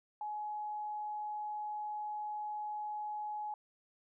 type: tone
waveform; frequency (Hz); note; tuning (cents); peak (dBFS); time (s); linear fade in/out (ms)
sine; 843; G#5; +26; -37; 0.21-3.54; 2
effects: none